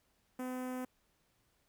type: tone with notch filter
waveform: sawtooth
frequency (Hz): 254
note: B3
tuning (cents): +49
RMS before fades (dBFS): -40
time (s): 0.39-0.85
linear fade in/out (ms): 5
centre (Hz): 4100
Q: 0.52
effects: pink hiss -75 dBFS RMS until 1.68 s